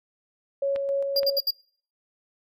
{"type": "tone with tremolo", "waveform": "sine", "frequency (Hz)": 554.4, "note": "C#5", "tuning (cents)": 0, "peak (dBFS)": -22, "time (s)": [0.62, 1.39], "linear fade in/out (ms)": 5, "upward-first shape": "square", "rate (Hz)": 3.7, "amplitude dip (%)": 30}
{"type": "clicks", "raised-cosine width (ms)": 0.3, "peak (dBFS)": -21, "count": 2, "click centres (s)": [0.761, 1.232]}
{"type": "tone bursts", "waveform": "square", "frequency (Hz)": 4799, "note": "D8", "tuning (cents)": 37, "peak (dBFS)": -21, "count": 4, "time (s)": [1.16, 1.508], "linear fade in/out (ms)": 5, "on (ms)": 39, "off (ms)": 64}
{"effects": ["noise-tail reverb RT60 0.5 s tail -25 dB re dry"]}